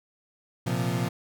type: chord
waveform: 35% pulse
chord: Bb suspended second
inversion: none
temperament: equal with one note detuned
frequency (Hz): 117.22 / 130.81 / 174.61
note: Bb2 / C3 / F3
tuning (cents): +10 / 0 / 0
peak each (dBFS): -28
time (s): 0.66-1.09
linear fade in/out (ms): 10
effects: none